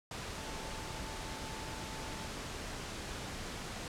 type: tone in noise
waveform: sine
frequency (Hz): 880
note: A5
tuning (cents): 0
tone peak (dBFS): -50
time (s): 0.36-2.27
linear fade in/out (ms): 2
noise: pink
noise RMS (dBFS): -42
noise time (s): 0.11-3.88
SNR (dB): -11
effects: low-pass 8000 Hz 12 dB/octave